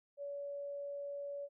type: tone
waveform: sine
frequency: 568 Hz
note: C#5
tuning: 42 cents sharp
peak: -40 dBFS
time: 0.17-1.49 s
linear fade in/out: 50 ms
effects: none